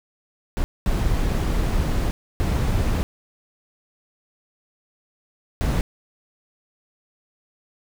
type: noise bursts at uneven times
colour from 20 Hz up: brown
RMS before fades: -21 dBFS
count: 4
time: 0.57-0.64 / 0.86-2.11 / 2.4-3.03 / 5.61-5.81 s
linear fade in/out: 0 ms
effects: none